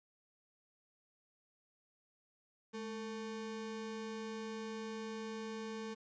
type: ring-modulated tone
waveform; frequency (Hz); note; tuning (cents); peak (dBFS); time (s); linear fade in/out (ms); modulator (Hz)
square; 332; E4; +12; -39; 2.73-5.95; 20; 118
effects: resampled to 16000 Hz + 11-bit